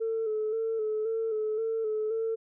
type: tone with vibrato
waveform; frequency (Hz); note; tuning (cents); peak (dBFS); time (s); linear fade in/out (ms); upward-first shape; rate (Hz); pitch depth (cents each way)
sine; 440; A4; 0; -26; 0-2.36; 20; square; 1.9; 36
effects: tanh soft clip ceiling -23 dBFS